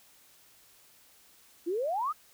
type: exponential sweep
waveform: sine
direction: up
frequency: 321 to 1318.5 Hz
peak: -28 dBFS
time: 1.66-2.13 s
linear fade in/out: 20 ms
effects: white hiss -60 dBFS RMS until 2.33 s